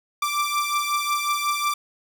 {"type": "beating tone pair", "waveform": "sawtooth", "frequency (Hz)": [1173, 1178.5], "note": ["D6", "D6"], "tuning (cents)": [-2, 6], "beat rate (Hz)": 5.5, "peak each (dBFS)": [-20, -23], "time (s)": [0.22, 1.74], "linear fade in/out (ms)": 5, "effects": []}